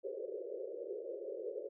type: band-pass noise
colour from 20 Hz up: white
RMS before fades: -43 dBFS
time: 0.03-1.69 s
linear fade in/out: 20 ms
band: 360 to 560 Hz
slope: 96 dB/octave
effects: none